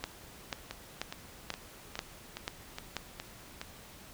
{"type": "two click trains", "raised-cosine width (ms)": 0.2, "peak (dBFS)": [-16, -21], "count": [7, 8], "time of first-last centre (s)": [[0.04, 2.967], [0.71, 3.615]], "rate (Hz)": [2.05, 2.41], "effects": ["pink hiss -52 dBFS RMS until 4.13 s"]}